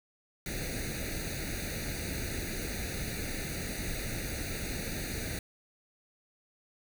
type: noise with comb filter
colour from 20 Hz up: pink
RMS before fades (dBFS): -36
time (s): 0.46-5.39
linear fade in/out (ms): 2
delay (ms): 0.47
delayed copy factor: +1
effects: none